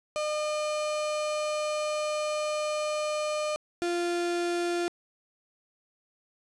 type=tone pair in turn; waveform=35% pulse; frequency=606 / 347.4 Hz; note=D#5 / F4; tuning=-46 / -9 cents; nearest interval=minor seventh; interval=963 cents; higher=first; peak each=-26 / -25 dBFS; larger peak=second; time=0.16-3.56 / 3.82-4.88 s; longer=first; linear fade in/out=0 ms; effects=resampled to 22050 Hz + 9-bit